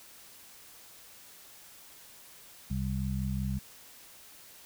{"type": "harmonic tone", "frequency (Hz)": 65.41, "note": "C2", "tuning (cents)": 0, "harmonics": [1, 2, 3], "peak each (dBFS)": [-34, -34, -34], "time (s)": [2.7, 3.59], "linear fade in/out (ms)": 10, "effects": ["white hiss -53 dBFS RMS until 4.65 s"]}